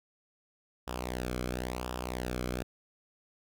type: tone with flanger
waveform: sawtooth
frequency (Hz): 62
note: B1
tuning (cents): +7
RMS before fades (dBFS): -36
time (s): 0.87-2.63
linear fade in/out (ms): 10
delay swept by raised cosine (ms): 0.47 to 1.1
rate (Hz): 0.95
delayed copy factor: -0.7
effects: none